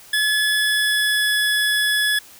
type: tone with pitch glide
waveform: 25% pulse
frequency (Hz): 1711 to 1699.2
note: A6 to G#6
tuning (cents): -49 to +39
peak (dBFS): -13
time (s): 0.13-2.19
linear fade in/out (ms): 5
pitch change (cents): -12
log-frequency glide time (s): 0.45-1.37
effects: white hiss -45 dBFS RMS until 2.39 s